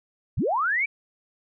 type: linear sweep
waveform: sine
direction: up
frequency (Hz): 50.8 to 2361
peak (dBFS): -21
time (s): 0.37-0.86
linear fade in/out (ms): 10
effects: none